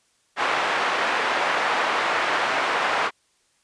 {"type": "band-pass noise", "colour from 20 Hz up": "pink", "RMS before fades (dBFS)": -23, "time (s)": [0.36, 3.11], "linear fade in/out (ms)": 50, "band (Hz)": [740, 2100], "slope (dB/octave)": 12, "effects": ["white hiss -65 dBFS RMS until 3.63 s", "resampled to 22050 Hz"]}